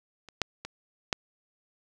clicks, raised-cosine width 0.2 ms, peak -29 / -8 / -20 / -8 dBFS, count 4, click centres 0.287 / 0.417 / 0.65 / 1.128 s, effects none

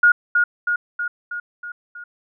sine tone with echo, 1434 Hz, F6, 45 cents sharp, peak -9 dBFS, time 0.03-0.12 s, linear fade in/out 5 ms, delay 320 ms, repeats 6, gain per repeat -4 dB, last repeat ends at 2.04 s, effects none

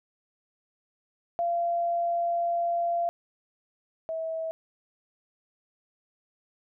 sine tone pair in turn, 687 / 648.4 Hz, F5 / E5, -29 / -29 cents, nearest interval minor second, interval 100 cents, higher first, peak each -24 / -29 dBFS, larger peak first, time 1.39-3.09 / 4.09-4.51 s, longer first, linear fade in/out 0 ms, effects none

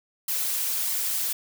blue noise with flanger, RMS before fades -27 dBFS, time 0.28-1.33 s, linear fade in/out 5 ms, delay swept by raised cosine 0.95 to 6.85 ms, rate 1.6 Hz, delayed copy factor +0.55, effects none

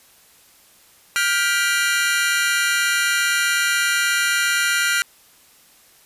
sawtooth chord, G dominant seventh, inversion third, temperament just, 1411.2 / 1568 / 1960 / 2352 Hz, F6 / G6 / B6 / D7, +18 / 0 / -14 / +2 cents, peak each -16 / -21 / -21 / -22 dBFS, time 1.16-5.02 s, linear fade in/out 0 ms, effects white hiss -52 dBFS RMS until 6.05 s + resampled to 32000 Hz

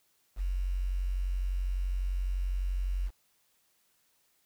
sine tone with quantisation, 45.89 Hz, F#1, 14 cents flat, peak -28 dBFS, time 0.36-3.11 s, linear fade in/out 50 ms, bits 9, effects white hiss -71 dBFS RMS until 4.45 s

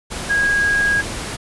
sine tone in noise, 1642 Hz, G#6, 20 cents flat, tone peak -14 dBFS, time 0.29-1.02 s, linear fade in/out 20 ms, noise pink, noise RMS -27 dBFS, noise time 0.1-1.37 s, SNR +10 dB, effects resampled to 24000 Hz

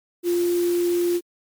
sine tone in noise, 349.2 Hz, F4, in tune, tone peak -18 dBFS, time 0.23-1.21 s, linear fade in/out 50 ms, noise white, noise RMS -36 dBFS, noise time 0.23-1.21 s, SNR +15 dB, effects MP3 96 kbps

